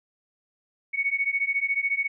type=beating tone pair; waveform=sine; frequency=2217 / 2231 Hz; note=C#7 / C#7; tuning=0 / +11 cents; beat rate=14 Hz; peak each=-26 dBFS; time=0.93-2.08 s; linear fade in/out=20 ms; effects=none